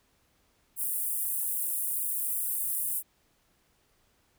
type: high-pass noise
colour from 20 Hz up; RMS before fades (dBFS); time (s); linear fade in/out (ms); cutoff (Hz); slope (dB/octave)
pink; -31; 0.76-3.03; 50; 9200; 48
effects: pink hiss -69 dBFS RMS until 4.38 s